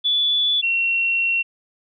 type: tone pair in turn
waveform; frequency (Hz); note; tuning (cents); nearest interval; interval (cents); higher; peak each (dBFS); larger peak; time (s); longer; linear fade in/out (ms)
sine; 3451 / 2729; A7 / F7; -34 / -41; major third; 407; first; -16 / -17; first; 0.04-0.62 / 0.62-1.43; second; 20
effects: none